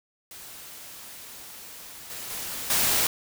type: noise with level steps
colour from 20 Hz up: white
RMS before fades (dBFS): -43 / -37 / -34 / -23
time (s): 0.31-3.07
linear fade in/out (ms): 2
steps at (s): 2.1 / 2.3 / 2.7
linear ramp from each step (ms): 2
effects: none